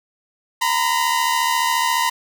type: tone pair together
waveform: sawtooth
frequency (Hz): 932.3 / 1006.6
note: A#5 / B5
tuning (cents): 0 / +33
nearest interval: minor second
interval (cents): 133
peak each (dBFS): -16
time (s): 0.61-2.1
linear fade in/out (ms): 10
effects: none